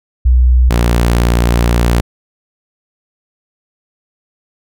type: tone pair in turn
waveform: sine / sawtooth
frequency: 62 / 58.86 Hz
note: B1 / A#1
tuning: +7 / +17 cents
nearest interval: minor second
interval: 90 cents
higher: first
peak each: -5 dBFS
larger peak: neither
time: 0.25-0.7 / 0.7-2.01 s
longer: second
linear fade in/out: 10 ms
effects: none